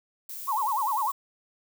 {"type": "noise", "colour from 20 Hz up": "violet", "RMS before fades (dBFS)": -38, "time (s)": [0.29, 1.12], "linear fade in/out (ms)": 5}
{"type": "tone with vibrato", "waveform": "sine", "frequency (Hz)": 971, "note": "B5", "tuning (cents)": -30, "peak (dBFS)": -24, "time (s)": [0.47, 1.12], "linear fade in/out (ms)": 20, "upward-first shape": "sine", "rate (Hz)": 10, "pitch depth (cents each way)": 260}
{"effects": []}